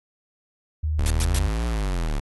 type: tone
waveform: sine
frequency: 77 Hz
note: D#2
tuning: 17 cents flat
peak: -21 dBFS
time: 0.83-1.49 s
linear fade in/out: 10 ms
type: exponential two-way sweep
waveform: square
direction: up then down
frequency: 34.65 to 59.7 to 34.65 Hz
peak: -23 dBFS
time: 0.98-2.2 s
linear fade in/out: 10 ms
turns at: 1.66 s
type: noise bursts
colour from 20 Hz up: white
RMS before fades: -28 dBFS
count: 3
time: 1.06-1.387 s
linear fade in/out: 0 ms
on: 43 ms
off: 99 ms
effects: AAC 32 kbps